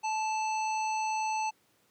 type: harmonic tone with a mistuned harmonic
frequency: 871 Hz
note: A5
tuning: 18 cents flat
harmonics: 1 / 3 / 5 / 7 / 9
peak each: -29 / -38 / -47 / -43 / -53 dBFS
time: 0.03-1.51 s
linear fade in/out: 20 ms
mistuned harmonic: 3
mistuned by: +18 cents
effects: pink hiss -68 dBFS RMS until 1.9 s + high-pass 150 Hz 12 dB/octave